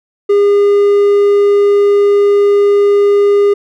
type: tone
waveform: triangle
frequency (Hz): 406.1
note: G#4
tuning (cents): -39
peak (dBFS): -4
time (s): 0.29-3.54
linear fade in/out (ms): 10
effects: none